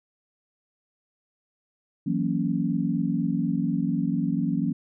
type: chord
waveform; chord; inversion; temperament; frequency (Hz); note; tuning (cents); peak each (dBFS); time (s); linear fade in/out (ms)
sine; F# dominant seventh; third; equal; 164.81 / 185 / 233.1 / 277.2; E3 / F#3 / A#3 / C#4; 0 / 0 / 0 / 0; -28; 2.06-4.73; 10
effects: none